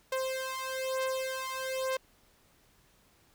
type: beating tone pair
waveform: sawtooth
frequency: 523.3 / 524.4 Hz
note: C5 / C5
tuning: 0 / +4 cents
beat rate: 1.1 Hz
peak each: -31 dBFS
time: 0.12-1.97 s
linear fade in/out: 5 ms
effects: pink hiss -65 dBFS RMS until 3.34 s